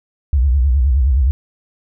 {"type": "tone with vibrato", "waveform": "sine", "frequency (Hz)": 66, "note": "C2", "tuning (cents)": 16, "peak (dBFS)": -10, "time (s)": [0.33, 1.31], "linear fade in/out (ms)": 0, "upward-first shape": "sine", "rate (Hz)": 9.6, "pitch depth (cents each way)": 190, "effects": []}